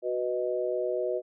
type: chord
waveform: sine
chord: B major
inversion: second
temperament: equal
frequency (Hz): 370 / 493.9 / 622.3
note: F#4 / B4 / D#5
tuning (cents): 0 / 0 / 0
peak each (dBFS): -31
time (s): 0.02-1.22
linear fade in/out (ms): 50
effects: none